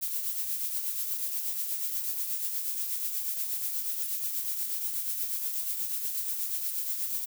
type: noise with tremolo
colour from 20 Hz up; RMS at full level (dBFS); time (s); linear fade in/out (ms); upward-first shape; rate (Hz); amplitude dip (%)
violet; -30; 0.01-7.26; 20; triangle; 8.3; 50
effects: none